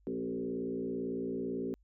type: tone with frequency modulation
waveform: sine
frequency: 323.7 Hz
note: E4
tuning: 31 cents flat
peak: -33 dBFS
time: 0.07-1.74 s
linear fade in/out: 0 ms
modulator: 58 Hz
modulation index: 2.1
effects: added 50 Hz sine -63 dBFS peak until 1.83 s